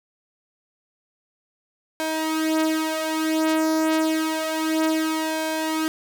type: tone with flanger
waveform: sawtooth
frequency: 316.6 Hz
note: D#4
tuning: 30 cents sharp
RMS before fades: -23 dBFS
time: 2-5.88 s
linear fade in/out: 0 ms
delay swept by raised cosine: 1.9 to 6.5 ms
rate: 0.29 Hz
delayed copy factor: +0.7
effects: none